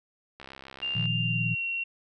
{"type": "click train", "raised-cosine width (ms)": 0.3, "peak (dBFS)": -27, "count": 45, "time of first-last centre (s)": [0.4, 1.056], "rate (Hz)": 67.1}
{"type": "tone with pitch glide", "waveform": "sine", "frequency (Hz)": [2794, 2738], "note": ["F7", "F7"], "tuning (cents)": [0, -35], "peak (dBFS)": -28, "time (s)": [0.82, 1.84], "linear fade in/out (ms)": 10, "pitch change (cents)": -35, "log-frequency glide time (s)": [1.19, 1.61]}
{"type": "chord", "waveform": "sine", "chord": "Bb suspended fourth", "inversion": "none", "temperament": "just", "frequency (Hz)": [116.54, 155.39, 174.81], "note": ["Bb2", "Eb3", "F3"], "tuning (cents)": [0, -2, 2], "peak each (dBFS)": [-29, -33, -33], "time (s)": [0.95, 1.55], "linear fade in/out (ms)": 10}
{"effects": []}